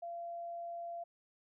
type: tone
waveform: sine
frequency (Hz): 685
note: F5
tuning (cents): -34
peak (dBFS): -40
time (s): 0.02-1.04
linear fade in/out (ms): 10
effects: none